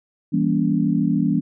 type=chord; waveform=sine; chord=E diminished seventh; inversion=none; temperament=just; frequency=164.81 / 197.78 / 237.3 / 284.8 Hz; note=E3 / G3 / Bb3 / Db4; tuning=0 / +16 / +31 / +47 cents; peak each=-22 dBFS; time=0.32-1.41 s; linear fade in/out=20 ms; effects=none